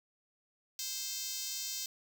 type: tone with high-pass filter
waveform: 5% pulse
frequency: 523.3 Hz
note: C5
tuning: in tune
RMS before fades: -39 dBFS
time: 0.79-1.86 s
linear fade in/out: 2 ms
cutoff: 5600 Hz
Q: 0.89
effects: none